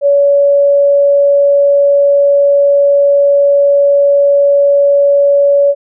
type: tone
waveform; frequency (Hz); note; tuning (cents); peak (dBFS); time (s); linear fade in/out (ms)
sine; 566; C#5; +36; -5; 0.01-5.75; 50
effects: none